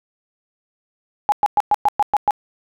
sine tone bursts, 830.6 Hz, G#5, in tune, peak -11 dBFS, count 8, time 1.29-2.308 s, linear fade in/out 0 ms, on 31 ms, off 110 ms, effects none

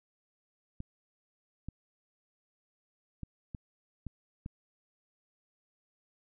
clicks, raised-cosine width 5 ms, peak -27 dBFS, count 6, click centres 0.804 / 1.686 / 3.233 / 3.548 / 4.067 / 4.461 s, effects none

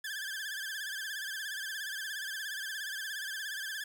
sawtooth tone with vibrato, 1647 Hz, G#6, 15 cents flat, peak -33 dBFS, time 0.04-3.84 s, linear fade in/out 5 ms, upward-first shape sine, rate 17 Hz, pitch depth 110 cents each way, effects 10-bit

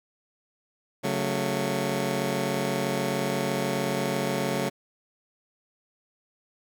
15% pulse chord, F# minor, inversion second, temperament just, 138.75 / 185 / 222 Hz, C#3 / F#3 / A3, +2 / 0 / +16 cents, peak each -24 dBFS, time 1.03-4.7 s, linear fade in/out 20 ms, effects none

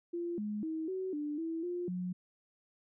sine tone with pitch steps, 344.2 / 209.7 / 318.9 / 375.9 / 296.1 / 327.2 / 353.1 / 180.8 Hz, F4 / G#3 / D#4 / F#4 / D4 / E4 / F4 / F#3, -25 / +17 / +43 / +27 / +14 / -13 / +19 / -40 cents, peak -34 dBFS, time 0.13-2.13 s, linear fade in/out 10 ms, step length 250 ms, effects none

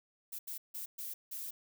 violet noise bursts at uneven times, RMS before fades -42 dBFS, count 5, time 0.32-0.39 / 0.47-0.58 / 0.74-0.86 / 0.98-1.14 / 1.31-1.51 s, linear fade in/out 10 ms, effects none

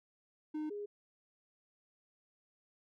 triangle / sine tone pair in turn, 306.3 / 411.7 Hz, D#4 / G#4, -27 / -15 cents, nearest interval perfect fourth, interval 512 cents, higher second, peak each -34 / -39 dBFS, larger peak first, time 0.54-0.7 / 0.7-0.86 s, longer neither, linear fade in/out 10 ms, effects none

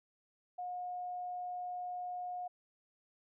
sine tone, 720 Hz, F#5, 47 cents flat, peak -38 dBFS, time 0.58-2.48 s, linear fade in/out 10 ms, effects none

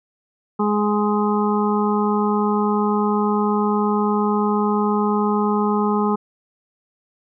harmonic tone, 208.6 Hz, G#3, 8 cents sharp, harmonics 1 / 2 / 4 / 5 / 6, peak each -19 / -22 / -25 / -26 / -27 dBFS, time 0.59-6.16 s, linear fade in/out 10 ms, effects none

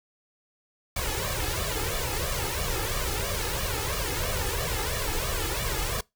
pink noise with flanger, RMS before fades -29 dBFS, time 0.96-6.01 s, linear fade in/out 5 ms, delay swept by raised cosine 1.7 to 2.38 ms, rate 3 Hz, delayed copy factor +0.85, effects noise-tail reverb RT60 0.2 s tail -24 dB re dry

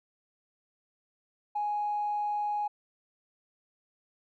triangle tone with tanh clipping, 832 Hz, G#5, 3 cents sharp, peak -28 dBFS, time 1.55-2.68 s, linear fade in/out 10 ms, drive 4 dB, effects none

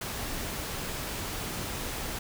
pink noise, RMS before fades -35 dBFS, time 0.01-2.19 s, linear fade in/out 5 ms, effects none

